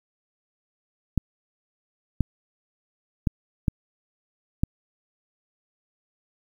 clicks, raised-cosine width 5 ms, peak -8 dBFS, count 5, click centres 1.177 / 2.207 / 3.272 / 3.682 / 4.635 s, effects 8-bit

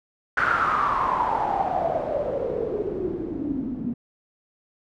white noise with low-pass filter sweep, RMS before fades -25 dBFS, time 0.37-3.94 s, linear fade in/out 5 ms, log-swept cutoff 1500 to 230 Hz, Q 9.3, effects none

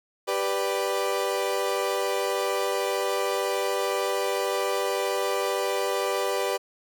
30% pulse chord, G major, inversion none, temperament equal, 392 / 493.9 / 587.3 Hz, G4 / B4 / D5, 0 / 0 / 0 cents, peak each -26 / -26 / -27 dBFS, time 0.27-6.58 s, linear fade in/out 20 ms, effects none

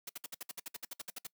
white noise bursts, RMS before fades -42 dBFS, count 15, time 0.07-1.27 s, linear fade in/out 5 ms, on 24 ms, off 60 ms, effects noise-tail reverb RT60 0.1 s tail -24 dB re dry + high-pass 150 Hz 12 dB/octave

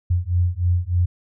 sine beating tone pair, 86.9 / 90.2 Hz, F2 / F#2, -8 / -44 cents, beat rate 3.3 Hz, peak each -20 dBFS, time 0.1-1.06 s, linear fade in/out 10 ms, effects none

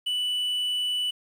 triangle tone, 2970 Hz, F#7, 6 cents sharp, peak -23 dBFS, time 0.06-1.11 s, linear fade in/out 10 ms, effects 9-bit

